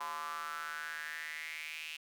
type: tone with high-pass filter sweep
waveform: square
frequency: 78.3 Hz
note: D#2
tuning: 11 cents sharp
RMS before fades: -42 dBFS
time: 0-1.97 s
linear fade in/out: 10 ms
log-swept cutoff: 1000 to 2700 Hz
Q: 5.9
effects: none